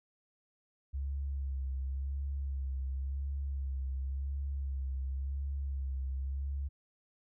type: tone with vibrato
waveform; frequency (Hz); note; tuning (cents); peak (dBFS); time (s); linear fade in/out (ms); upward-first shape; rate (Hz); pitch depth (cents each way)
sine; 67.9; C#2; -35; -33; 0.93-6.69; 20; sine; 0.93; 42
effects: none